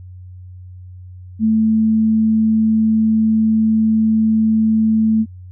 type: tone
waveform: sine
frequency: 220 Hz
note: A3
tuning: in tune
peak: -11 dBFS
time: 1.39-5.26 s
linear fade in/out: 50 ms
effects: added 91 Hz sine -33 dBFS peak until 5.51 s